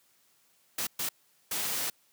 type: noise bursts at uneven times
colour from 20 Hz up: white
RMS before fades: -32 dBFS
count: 3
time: 0.78-0.87 / 0.99-1.09 / 1.51-1.9 s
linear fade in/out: 5 ms
effects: white hiss -67 dBFS RMS until 2.12 s + high-pass 100 Hz 12 dB/octave